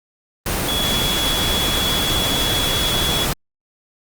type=tone in noise; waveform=sine; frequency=3373 Hz; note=G#7; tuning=26 cents sharp; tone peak=-20 dBFS; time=0.68-3.25 s; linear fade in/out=2 ms; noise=pink; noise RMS=-21 dBFS; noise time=0.46-3.33 s; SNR=-2 dB; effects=Opus 24 kbps